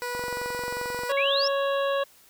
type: tone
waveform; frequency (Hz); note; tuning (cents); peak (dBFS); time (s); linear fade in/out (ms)
15% pulse; 488.9; B4; -18; -23; 0.02-1.12; 0
type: click train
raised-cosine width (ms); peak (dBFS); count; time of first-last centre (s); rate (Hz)
1; -23; 21; 0.15-1.035; 22.6
type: harmonic tone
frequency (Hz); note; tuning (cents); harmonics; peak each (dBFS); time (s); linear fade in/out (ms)
554.4; C#5; 0; 1 / 2 / 3 / 5 / 6 / 7; -24 / -30 / -34 / -38 / -40 / -41; 1.09-2.04; 10
type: exponential sweep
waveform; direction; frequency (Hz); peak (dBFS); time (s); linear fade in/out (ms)
sine; up; 2177 to 5588; -24; 1.17-1.48; 5
effects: white hiss -56 dBFS RMS until 2.29 s